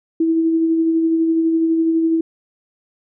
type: tone with tremolo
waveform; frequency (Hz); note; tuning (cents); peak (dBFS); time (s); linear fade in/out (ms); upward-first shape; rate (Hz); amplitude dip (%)
sine; 326.3; E4; -18; -12; 0.2-2.21; 5; sine; 12; 30
effects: none